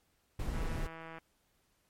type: noise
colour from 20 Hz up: brown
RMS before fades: -35 dBFS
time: 0.39-0.87 s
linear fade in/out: 5 ms
type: click train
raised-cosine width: 0.5 ms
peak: -32 dBFS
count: 106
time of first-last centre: 0.54-1.184 s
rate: 163 Hz
effects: pink hiss -74 dBFS RMS until 1.89 s + MP3 64 kbps